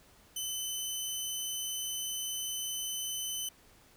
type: tone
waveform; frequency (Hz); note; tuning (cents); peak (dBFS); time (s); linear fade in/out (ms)
15% pulse; 3035; F#7; +43; -27; 0.36-3.49; 5
effects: pink hiss -61 dBFS RMS until 3.96 s